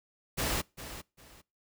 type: noise with echo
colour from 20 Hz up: pink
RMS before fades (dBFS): -31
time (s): 0.37-0.62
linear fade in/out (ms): 20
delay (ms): 400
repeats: 2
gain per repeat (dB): -12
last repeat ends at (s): 1.42
effects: noise-tail reverb RT60 0.3 s tail -25 dB re dry